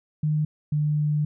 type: tone pair in turn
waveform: sine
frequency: 152.3 / 149.77 Hz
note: D#3 / D3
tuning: -37 / +34 cents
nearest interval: unison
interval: 29 cents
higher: first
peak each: -20 dBFS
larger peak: neither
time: 0.23-0.45 / 0.72-1.25 s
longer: second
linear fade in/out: 5 ms
effects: none